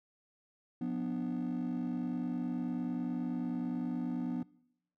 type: chord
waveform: triangle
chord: B diminished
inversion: second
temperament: just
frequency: 177.8 / 246.9 / 296.3 Hz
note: F3 / B3 / D4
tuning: +31 / 0 / +15 cents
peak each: -36 / -32 / -37 dBFS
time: 0.81-4.43 s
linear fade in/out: 5 ms
effects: noise-tail reverb RT60 0.8 s tail -24 dB re dry + tanh soft clip ceiling -27 dBFS